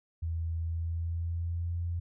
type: tone with pitch glide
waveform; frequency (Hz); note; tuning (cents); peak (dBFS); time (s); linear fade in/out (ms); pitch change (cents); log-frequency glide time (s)
sine; 82.41 to 85.86; E2 to F2; 0 to -29; -30; 0.22-2; 10; +71; 0.6-1.79
effects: none